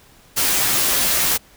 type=noise with comb filter; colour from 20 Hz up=white; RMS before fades=-18 dBFS; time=0.36-1.38 s; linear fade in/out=20 ms; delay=12 ms; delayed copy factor=-0.75; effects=pink hiss -50 dBFS RMS until 1.56 s